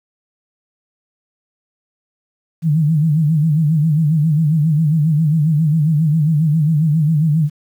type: tone with vibrato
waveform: sine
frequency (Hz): 155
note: D#3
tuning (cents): -6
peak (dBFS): -11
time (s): 2.62-7.5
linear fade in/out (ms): 50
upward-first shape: sine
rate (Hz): 7.4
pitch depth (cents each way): 110
effects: 8-bit